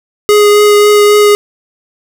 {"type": "tone with vibrato", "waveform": "square", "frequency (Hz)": 415.3, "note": "G#4", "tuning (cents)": 0, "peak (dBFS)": -4, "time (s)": [0.29, 1.35], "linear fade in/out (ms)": 0, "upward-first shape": "triangle", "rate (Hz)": 3.7, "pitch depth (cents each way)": 12, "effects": []}